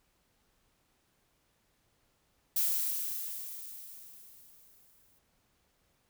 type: noise with exponential decay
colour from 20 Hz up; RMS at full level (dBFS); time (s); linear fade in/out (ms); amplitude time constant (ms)
violet; -28; 2.56-5.19; 5; 570
effects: pink hiss -73 dBFS RMS until 6.09 s